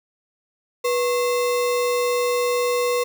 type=tone with sample-and-hold; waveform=sine; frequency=488.7 Hz; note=B4; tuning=18 cents flat; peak=-18 dBFS; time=0.84-3.04 s; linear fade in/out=10 ms; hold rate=1575 Hz; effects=none